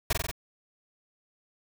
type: noise with echo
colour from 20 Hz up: pink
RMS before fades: -26 dBFS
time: 0.1-0.13 s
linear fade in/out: 5 ms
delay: 46 ms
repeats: 4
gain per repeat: -2 dB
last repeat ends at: 0.314 s
effects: none